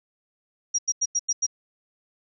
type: tone bursts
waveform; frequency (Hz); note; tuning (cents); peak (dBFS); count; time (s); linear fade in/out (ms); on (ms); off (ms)
sine; 5710; F8; +37; -20; 6; 0.74-1.466; 10; 46; 90
effects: none